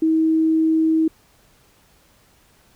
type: tone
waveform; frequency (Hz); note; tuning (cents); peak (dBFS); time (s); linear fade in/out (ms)
sine; 319.7; D#4; +47; -14; 0.02-1.08; 5
effects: pink hiss -56 dBFS RMS until 2.75 s